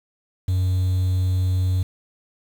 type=tone; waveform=triangle; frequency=92.5 Hz; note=F#2; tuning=in tune; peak=-15 dBFS; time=0.48-1.83 s; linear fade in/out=5 ms; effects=tanh soft clip ceiling -11 dBFS + 7-bit